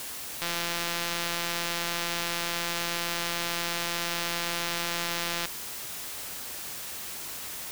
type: click train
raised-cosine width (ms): 0.2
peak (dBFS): -13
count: 862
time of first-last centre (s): 0.42-5.455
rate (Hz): 171
effects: white hiss -38 dBFS RMS until 7.71 s